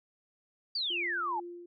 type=exponential sweep; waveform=sine; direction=down; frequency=4788 to 813 Hz; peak=-30 dBFS; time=0.75-1.4 s; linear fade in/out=5 ms
type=tone with tremolo; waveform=sine; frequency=348.4 Hz; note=F4; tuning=4 cents flat; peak=-39 dBFS; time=0.9-1.66 s; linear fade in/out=5 ms; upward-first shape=triangle; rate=2.3 Hz; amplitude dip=60%
effects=none